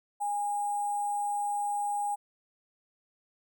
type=tone with sample-and-hold; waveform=sine; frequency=820 Hz; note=G#5; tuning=22 cents flat; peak=-28 dBFS; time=0.2-2.16 s; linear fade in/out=20 ms; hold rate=8820 Hz; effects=none